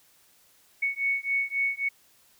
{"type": "beating tone pair", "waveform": "sine", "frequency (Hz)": [2217, 2220.7], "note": ["C#7", "C#7"], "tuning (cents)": [0, 3], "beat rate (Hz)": 3.7, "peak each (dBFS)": -28, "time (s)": [0.82, 1.89], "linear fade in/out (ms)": 10, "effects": ["white hiss -61 dBFS RMS until 2.39 s"]}